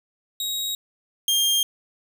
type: tone pair in turn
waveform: sawtooth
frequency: 3799 / 3206 Hz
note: A#7 / G7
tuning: +32 / +38 cents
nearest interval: minor third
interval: 294 cents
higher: first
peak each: -22 / -15 dBFS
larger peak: second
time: 0.4-0.75 / 1.28-1.63 s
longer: neither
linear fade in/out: 2 ms
effects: none